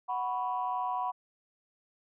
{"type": "chord", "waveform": "sine", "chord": "F# suspended fourth", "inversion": "none", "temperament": "just", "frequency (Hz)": [740, 986.7, 1110], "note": ["F#5", "B5", "C#6"], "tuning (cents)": [0, -2, 2], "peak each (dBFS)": [-33, -32, -38], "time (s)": [0.08, 1.12], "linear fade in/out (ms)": 20, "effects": ["tanh soft clip ceiling -21 dBFS"]}